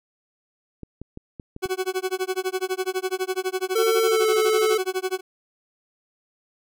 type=clicks; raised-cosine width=3 ms; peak=-23 dBFS; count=6; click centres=0.833 / 1.016 / 1.174 / 1.398 / 1.564 / 1.657 s
type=tone with tremolo; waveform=40% pulse; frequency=373.7 Hz; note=F#4; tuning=17 cents sharp; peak=-20 dBFS; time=1.62-5.21 s; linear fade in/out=20 ms; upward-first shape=sine; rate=12 Hz; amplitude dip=100%
type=tone with pitch glide; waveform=square; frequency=450 to 434.9 Hz; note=A4 to A4; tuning=+39 to -20 cents; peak=-19 dBFS; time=3.75-4.78 s; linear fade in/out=10 ms; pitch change=-59 cents; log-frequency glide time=4.03-4.29 s
effects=none